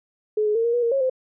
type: tone with pitch steps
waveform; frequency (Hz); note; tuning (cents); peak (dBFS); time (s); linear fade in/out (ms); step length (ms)
sine; 426.5 / 421.7 / 457 / 468.9 / 482.6 / 466.1 / 545 / 517; G#4 / G#4 / A#4 / A#4 / B4 / A#4 / C#5 / C5; +46 / +26 / -34 / +10 / -40 / 0 / -29 / -21; -18; 0.37-1.098; 5; 91
effects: none

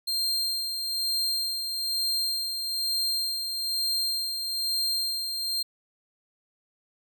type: tone with tremolo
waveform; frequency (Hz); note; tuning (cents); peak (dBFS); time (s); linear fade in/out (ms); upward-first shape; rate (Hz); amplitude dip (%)
40% pulse; 4186; C8; 0; -23; 0.07-5.63; 10; sine; 1.1; 45
effects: none

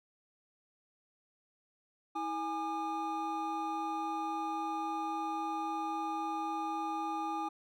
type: tone cluster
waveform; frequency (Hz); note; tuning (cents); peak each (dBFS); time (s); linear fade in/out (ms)
triangle; 323.1 / 827 / 1207; E4 / G#5 / D6; -35 / -8 / +47; -38 / -34 / -38; 2.15-7.49; 10
effects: none

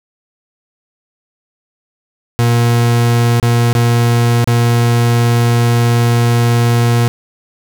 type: tone with dropouts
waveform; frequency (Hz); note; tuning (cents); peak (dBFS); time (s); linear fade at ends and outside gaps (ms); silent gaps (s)
40% pulse; 118.5; A#2; +29; -8; 2.39-7.08; 0; 3.399-3.428 / 3.73-3.751 / 4.443-4.475
effects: none

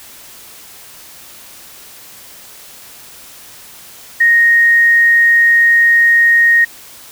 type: tone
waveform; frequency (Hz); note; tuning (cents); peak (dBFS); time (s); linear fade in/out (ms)
sine; 1864.7; A#6; 0; -6; 4.2-6.65; 10
effects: white hiss -37 dBFS RMS until 7.11 s

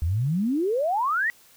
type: exponential sweep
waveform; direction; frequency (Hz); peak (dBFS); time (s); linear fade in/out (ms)
sine; up; 74.6 to 1975.5; -21; 0.02-1.3; 0
effects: white hiss -55 dBFS RMS until 1.56 s

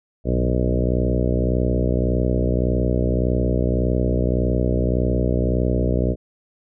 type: harmonic tone with a mistuned harmonic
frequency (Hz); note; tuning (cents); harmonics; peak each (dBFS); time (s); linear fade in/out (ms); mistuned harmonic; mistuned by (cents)
61.74; B1; 0; 1 / 2 / 3 / 4 / 5 / 6 / 7 / 8 / 9 / 10; -21 / -24 / -26 / -27 / -28 / -29 / -29 / -30 / -31 / -31; 0.24-6.16; 50; 2; -42
effects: none

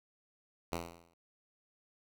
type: tone with exponential decay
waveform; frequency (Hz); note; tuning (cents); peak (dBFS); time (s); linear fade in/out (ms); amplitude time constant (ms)
5% pulse; 84.7; E2; +48; -22; 0.72-1.14; 5; 91
effects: none

